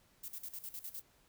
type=noise with tremolo; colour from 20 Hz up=violet; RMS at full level=-44 dBFS; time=0.23-1.02 s; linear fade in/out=10 ms; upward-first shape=square; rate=9.8 Hz; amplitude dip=80%; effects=pink hiss -69 dBFS RMS until 1.28 s